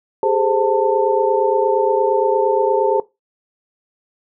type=tone cluster; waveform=sine; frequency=399.4 / 428 / 521 / 891 Hz; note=G4 / A4 / C5 / A5; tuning=+32 / -48 / -7 / +22 cents; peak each=-19 dBFS; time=0.23-3 s; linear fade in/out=2 ms; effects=noise-tail reverb RT60 0.2 s tail -18 dB re dry